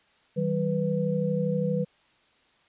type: tone cluster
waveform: sine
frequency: 159.2 / 191.7 / 494.2 Hz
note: D#3 / G3 / B4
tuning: +40 / -38 / +1 cents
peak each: -28 dBFS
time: 0.36-1.85 s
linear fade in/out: 20 ms
effects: white hiss -63 dBFS RMS until 2.68 s + resampled to 8000 Hz